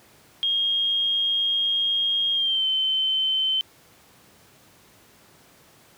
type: tone with pitch glide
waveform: sine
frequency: 3246 to 3078 Hz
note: G#7 to G7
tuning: -40 to -32 cents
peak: -20 dBFS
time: 0.43-3.61 s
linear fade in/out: 0 ms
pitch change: -92 cents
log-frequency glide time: 2.33-2.66 s
effects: pink hiss -54 dBFS RMS until 5.97 s + high-pass 100 Hz 12 dB/octave